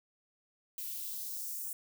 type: noise with high-pass filter sweep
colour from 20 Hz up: violet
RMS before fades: -40 dBFS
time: 0.78-1.73 s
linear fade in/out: 2 ms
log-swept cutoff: 2300 to 8100 Hz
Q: 1.5
effects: none